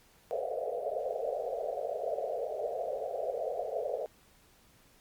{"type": "band-pass noise", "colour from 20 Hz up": "white", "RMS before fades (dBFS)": -35, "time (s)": [0.31, 4.06], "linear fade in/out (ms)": 0, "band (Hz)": [430, 710], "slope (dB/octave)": 96, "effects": ["pink hiss -63 dBFS RMS until 5 s", "Opus 48 kbps"]}